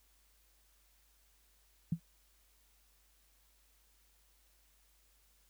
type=tone with exponential decay; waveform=sine; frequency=166.6 Hz; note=E3; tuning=19 cents sharp; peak=-26 dBFS; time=1.92-2 s; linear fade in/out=5 ms; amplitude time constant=16 ms; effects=added 50 Hz sine -70 dBFS peak until 5.49 s + white hiss -71 dBFS RMS until 5.49 s